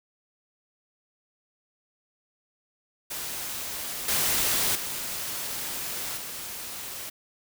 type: noise with level steps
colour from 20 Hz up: white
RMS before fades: -34 / -25 / -33 / -37 dBFS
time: 3.1-7.1 s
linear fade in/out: 10 ms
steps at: 4.08 / 4.75 / 6.17 s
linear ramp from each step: 5 ms
effects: none